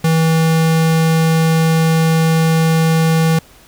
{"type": "tone", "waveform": "square", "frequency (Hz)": 161.9, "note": "E3", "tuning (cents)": -31, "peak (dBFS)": -11, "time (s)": [0.04, 3.39], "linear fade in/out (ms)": 5, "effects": ["pink hiss -45 dBFS RMS until 3.67 s"]}